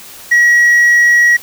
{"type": "tone with tanh clipping", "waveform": "triangle", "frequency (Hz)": 1913, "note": "A#6", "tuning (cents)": 44, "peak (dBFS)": -6, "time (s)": [0.31, 1.37], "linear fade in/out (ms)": 10, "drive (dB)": 7, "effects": ["white hiss -34 dBFS RMS until 1.42 s"]}